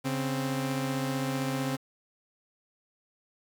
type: tone pair together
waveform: sawtooth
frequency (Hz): 138.79 / 262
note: C#3 / C4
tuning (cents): +2 / +2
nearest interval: major seventh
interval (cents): 1100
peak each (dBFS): -28 / -27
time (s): 0.04-1.77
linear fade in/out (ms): 20
effects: 9-bit